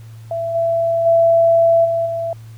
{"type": "tone with level steps", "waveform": "sine", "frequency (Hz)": 668, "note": "E5", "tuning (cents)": 23, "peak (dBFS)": [-19, -14, -9, -15, -19], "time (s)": [0.31, 2.33], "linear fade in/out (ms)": 2, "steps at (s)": [0.54, 1.05, 1.84, 2.05], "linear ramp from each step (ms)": 20, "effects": ["added 112 Hz sine -34 dBFS peak until 2.57 s", "pink hiss -51 dBFS RMS until 2.57 s"]}